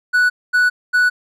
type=tone bursts; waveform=triangle; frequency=1478 Hz; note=F#6; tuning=2 cents flat; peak=-9 dBFS; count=3; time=0.13-1.1 s; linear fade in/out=20 ms; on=170 ms; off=230 ms; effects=none